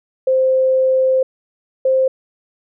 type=tone pair in turn; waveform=sine; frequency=522 / 524.7 Hz; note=C5 / C5; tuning=-4 / +5 cents; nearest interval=unison; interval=9 cents; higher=second; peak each=-11 dBFS; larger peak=neither; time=0.27-1.23 / 1.85-2.08 s; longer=first; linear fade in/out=5 ms; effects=none